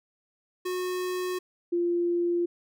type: tone pair in turn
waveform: square / sine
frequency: 364.6 / 346.7 Hz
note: F#4 / F4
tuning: -25 / -13 cents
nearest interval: minor second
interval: 88 cents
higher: first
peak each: -29 / -23 dBFS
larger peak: second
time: 0.65-1.39 / 1.72-2.46 s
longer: neither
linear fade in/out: 10 ms
effects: none